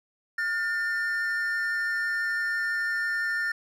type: tone pair together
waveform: triangle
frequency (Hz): 1426.3 / 1797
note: F6 / A6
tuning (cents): +36 / +36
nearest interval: major third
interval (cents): 400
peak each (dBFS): -29 / -25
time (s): 0.38-3.52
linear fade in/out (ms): 5
effects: none